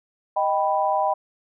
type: chord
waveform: sine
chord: Eb augmented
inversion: none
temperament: equal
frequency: 622.3 / 784 / 987.8 Hz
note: Eb5 / G5 / B5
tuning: 0 / 0 / 0 cents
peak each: -24 / -22 / -24 dBFS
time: 0.36-1.14 s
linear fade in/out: 10 ms
effects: none